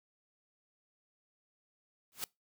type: noise with exponential growth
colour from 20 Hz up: white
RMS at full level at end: -34 dBFS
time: 2.12-2.24 s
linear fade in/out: 0 ms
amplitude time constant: 26 ms
effects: noise-tail reverb RT60 0.2 s tail -24 dB re dry